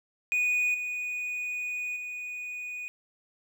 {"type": "tone with level steps", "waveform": "triangle", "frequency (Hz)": 2472, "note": "D#7", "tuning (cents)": -12, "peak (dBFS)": [-22, -29, -33], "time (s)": [0.32, 2.88], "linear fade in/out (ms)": 0, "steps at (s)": [0.74, 1.96], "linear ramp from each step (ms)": 5, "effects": []}